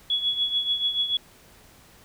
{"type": "tone with tremolo", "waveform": "sine", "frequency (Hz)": 3375, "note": "G#7", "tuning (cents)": 27, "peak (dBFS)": -19, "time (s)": [0.1, 1.17], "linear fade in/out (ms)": 2, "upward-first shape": "triangle", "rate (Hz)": 6.9, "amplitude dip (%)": 75, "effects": ["pink hiss -53 dBFS RMS until 2.04 s"]}